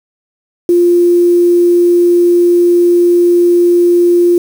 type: tone with quantisation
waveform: sine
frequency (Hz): 349.2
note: F4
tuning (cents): 0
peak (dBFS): -5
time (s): 0.69-4.38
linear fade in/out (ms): 2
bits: 5
effects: none